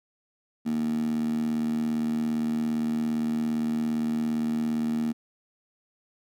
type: tone with high-pass filter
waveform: 15% pulse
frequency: 77.5 Hz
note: D#2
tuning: 6 cents flat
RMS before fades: -27 dBFS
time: 0.65-5.13 s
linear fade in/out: 20 ms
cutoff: 230 Hz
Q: 7.3
effects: none